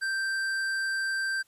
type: tone with tanh clipping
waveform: sine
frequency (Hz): 1568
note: G6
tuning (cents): 0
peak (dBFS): -29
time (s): 0.01-1.43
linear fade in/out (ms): 20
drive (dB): 13
effects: white hiss -67 dBFS RMS until 1.47 s + resampled to 32000 Hz